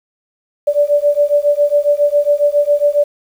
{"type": "beating tone pair", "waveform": "sine", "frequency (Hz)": [579, 586.3], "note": ["D5", "D5"], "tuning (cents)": [-25, -3], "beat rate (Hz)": 7.3, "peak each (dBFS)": -13, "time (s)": [0.67, 3.04], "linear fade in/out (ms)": 10, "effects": ["7-bit"]}